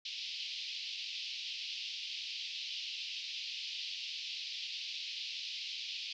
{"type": "band-pass noise", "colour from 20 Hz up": "pink", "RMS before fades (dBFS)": -42, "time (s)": [0.05, 6.13], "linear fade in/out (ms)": 5, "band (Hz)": [2600, 5100], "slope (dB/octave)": 48, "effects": []}